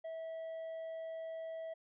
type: tone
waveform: triangle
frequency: 650 Hz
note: E5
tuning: 24 cents flat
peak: -39 dBFS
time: 0.04-1.74 s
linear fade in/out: 10 ms
effects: resampled to 8000 Hz